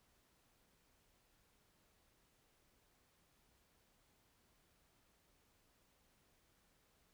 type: silence
effects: pink hiss -75 dBFS RMS until 7.13 s